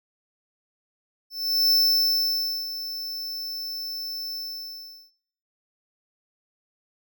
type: tone with ADSR envelope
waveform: square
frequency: 5300 Hz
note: E8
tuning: 9 cents sharp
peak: -17 dBFS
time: 1.3-5.11 s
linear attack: 410 ms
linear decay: 950 ms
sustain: -14 dB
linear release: 760 ms
effects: noise-tail reverb RT60 0.7 s tail -19 dB re dry